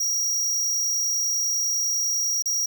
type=tone with dropouts; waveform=square; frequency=5690 Hz; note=F8; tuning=31 cents sharp; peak=-22 dBFS; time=0-2.66 s; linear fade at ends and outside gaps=5 ms; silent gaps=2.424-2.457 s; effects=none